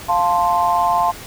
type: chord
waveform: sine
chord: F major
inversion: none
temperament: equal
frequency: 698.5 / 880 / 1046.5 Hz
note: F5 / A5 / C6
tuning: 0 / 0 / 0 cents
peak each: -18 dBFS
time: 0.08-1.12 s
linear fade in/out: 20 ms
effects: pink hiss -35 dBFS RMS until 1.26 s